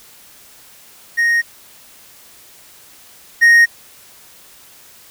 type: tone pair in turn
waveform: triangle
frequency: 1864.7 / 1864.7 Hz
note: A#6 / A#6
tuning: 0 / 0 cents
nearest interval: unison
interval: 0 cents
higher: neither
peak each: -10 / -4 dBFS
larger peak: second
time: 1.17-1.42 / 3.41-3.66 s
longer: neither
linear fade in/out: 20 ms
effects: white hiss -44 dBFS RMS until 5.1 s